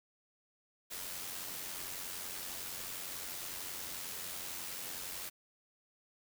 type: noise with amplitude modulation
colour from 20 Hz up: white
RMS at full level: -41 dBFS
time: 0.9-5.3 s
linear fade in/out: 20 ms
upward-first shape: sine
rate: 91 Hz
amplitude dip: 40%
effects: none